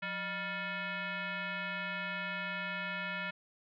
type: tone with frequency modulation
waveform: sine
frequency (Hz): 179.2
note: F3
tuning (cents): +45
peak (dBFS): -35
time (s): 0.02-3.31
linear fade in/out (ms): 10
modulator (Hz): 789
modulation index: 3.2
effects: none